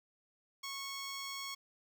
10% pulse tone, 1101 Hz, C#6, 12 cents flat, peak -32 dBFS, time 0.63-1.55 s, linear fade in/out 10 ms, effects none

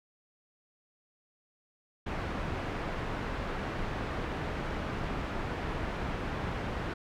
pink low-pass noise, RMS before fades -35 dBFS, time 2.06-6.94 s, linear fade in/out 10 ms, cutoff 2000 Hz, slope 12 dB/octave, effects none

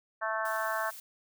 harmonic tone, 220 Hz, A3, in tune, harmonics 3 / 4 / 5 / 6 / 7 / 8, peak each -35 / -38 / -35 / -39 / -36 / -39 dBFS, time 0.21-0.91 s, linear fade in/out 20 ms
blue noise, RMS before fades -46 dBFS, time 0.45-1 s, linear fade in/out 2 ms
effects none

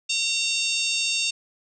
harmonic tone, 914 Hz, A#5, 34 cents flat, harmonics 3 / 4 / 5 / 6 / 7 / 8 / 9, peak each -26 / -28 / -30 / -32 / -33 / -34 / -35 dBFS, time 0.09-1.31 s, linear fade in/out 10 ms, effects none

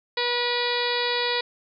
harmonic tone, 484.7 Hz, B4, 32 cents flat, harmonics 1 / 2 / 3 / 4 / 5 / 6 / 7 / 8 / 9 / 10, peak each -28 / -30 / -36 / -30 / -33 / -39 / -33 / -30 / -33 / -35 dBFS, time 0.17-1.41 s, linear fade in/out 5 ms, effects none

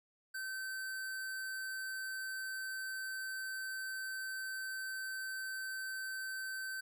square tone, 1542 Hz, G6, 29 cents flat, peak -40 dBFS, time 0.34-6.81 s, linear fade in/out 10 ms, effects none

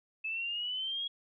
sine exponential sweep, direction up, 2600 to 3322 Hz, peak -33 dBFS, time 0.24-1.08 s, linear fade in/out 10 ms, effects none

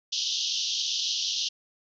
pink band-pass noise, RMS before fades -29 dBFS, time 0.12-1.49 s, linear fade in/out 10 ms, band 2900 to 6200 Hz, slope 96 dB/octave, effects none

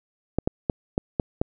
clicks, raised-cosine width 2 ms, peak -8 dBFS, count 6, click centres 0.386 / 0.475 / 0.698 / 0.979 / 1.198 / 1.415 s, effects none

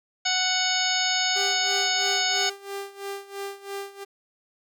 harmonic tone, 740 Hz, F#5, in tune, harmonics 1 / 2 / 3 / 4 / 5 / 6 / 7 / 9, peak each -30 / -30 / -30 / -30 / -30 / -30 / -30 / -30 dBFS, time 0.25-2.5 s, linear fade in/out 10 ms
sawtooth tone with tremolo, 397.1 Hz, G4, 22 cents sharp, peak -26 dBFS, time 1.35-4.05 s, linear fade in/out 20 ms, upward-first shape sine, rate 3 Hz, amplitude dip 85%
effects none

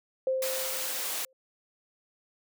sine tone with exponential decay, 523.3 Hz, C5, in tune, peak -23 dBFS, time 0.27-1.33 s, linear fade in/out 2 ms, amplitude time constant 230 ms
white high-pass noise, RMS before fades -33 dBFS, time 0.42-1.25 s, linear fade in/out 2 ms, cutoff 390 Hz, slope 12 dB/octave
effects none

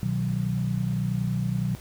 sine chord, B major, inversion none, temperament equal, 123.47 / 155.56 / 185 Hz, B2 / D#3 / F#3, 0 / 0 / 0 cents, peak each -27 / -30 / -28 dBFS, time 0.03-1.75 s, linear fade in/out 0 ms, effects added 65 Hz sine -45 dBFS peak until 1.8 s + pink hiss -48 dBFS RMS until 1.8 s

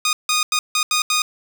10% pulse tone bursts at uneven times, 1235 Hz, D#6, 13 cents flat, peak -8 dBFS, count 6, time 0.05-0.13 / 0.29-0.43 / 0.52-0.59 / 0.75-0.83 / 0.91-1.02 / 1.1-1.22 s, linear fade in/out 2 ms, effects none

